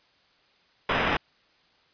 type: noise with sample-and-hold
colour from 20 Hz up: white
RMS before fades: -25 dBFS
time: 0.89-1.17 s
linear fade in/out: 5 ms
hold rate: 4410 Hz
effects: white hiss -63 dBFS RMS until 1.93 s + resampled to 11025 Hz